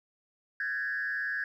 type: tone with frequency modulation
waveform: sine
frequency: 1661.2 Hz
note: G#6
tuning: in tune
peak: -29 dBFS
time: 0.6-1.44 s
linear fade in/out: 2 ms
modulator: 130 Hz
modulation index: 0.94
effects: tanh soft clip ceiling -25 dBFS + 11-bit